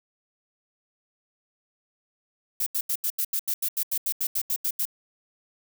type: noise bursts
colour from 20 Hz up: violet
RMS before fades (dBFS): -26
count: 16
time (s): 2.6-4.854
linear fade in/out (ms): 5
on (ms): 64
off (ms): 82
effects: none